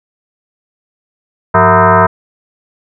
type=tone with frequency modulation; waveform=sine; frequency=178.8 Hz; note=F3; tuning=41 cents sharp; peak=-4 dBFS; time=1.54-2.07 s; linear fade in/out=10 ms; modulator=278 Hz; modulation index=4.7; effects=none